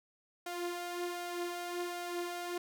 sawtooth tone with flanger, 350.8 Hz, F4, 8 cents sharp, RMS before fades -39 dBFS, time 0.46-2.58 s, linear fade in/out 5 ms, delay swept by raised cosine 1.3 to 4.4 ms, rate 1.3 Hz, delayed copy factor +0.5, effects none

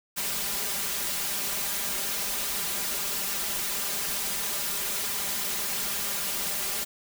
white noise with comb filter, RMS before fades -30 dBFS, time 0.16-6.85 s, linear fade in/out 20 ms, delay 5 ms, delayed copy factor +0.9, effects none

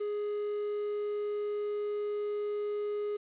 triangle tone, 415.3 Hz, G#4, in tune, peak -29 dBFS, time 0-3.17 s, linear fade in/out 10 ms, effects resampled to 8000 Hz + 10-bit

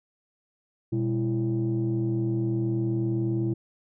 sine tone cluster, 121.8 / 201.5 / 333.4 Hz, B2 / G3 / E4, -24 / +48 / +20 cents, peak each -25 / -32 / -26 dBFS, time 0.92-3.54 s, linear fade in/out 10 ms, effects tanh soft clip ceiling -18 dBFS

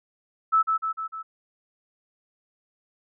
sine tone with echo, 1309 Hz, E6, 13 cents flat, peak -16 dBFS, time 0.52-0.63 s, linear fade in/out 20 ms, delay 150 ms, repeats 4, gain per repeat -4 dB, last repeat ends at 1.23 s, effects none

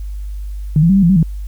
sine tone with pitch steps, 152.5 / 167.2 / 193.4 / 196.7 / 169.4 / 192.3 / 161 Hz, D#3 / E3 / G3 / G3 / E3 / G3 / E3, -34 / +25 / -23 / +6 / +48 / -33 / -41 cents, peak -7 dBFS, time 0.76-1.229 s, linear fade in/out 2 ms, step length 67 ms, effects added 50 Hz sine -22 dBFS peak until 1.47 s + white hiss -52 dBFS RMS until 1.47 s

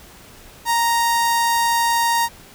sawtooth tone with notch filter, 932.3 Hz, A#5, in tune, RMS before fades -18 dBFS, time 0.65-2.29 s, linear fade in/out 50 ms, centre 2500 Hz, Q 1.9, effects pink hiss -44 dBFS RMS until 2.54 s

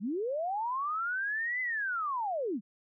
sine linear two-way sweep, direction up then down, 174.61 to 2038 to 174.61 Hz, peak -30 dBFS, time 0-2.61 s, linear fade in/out 50 ms, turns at 1.61 s, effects none

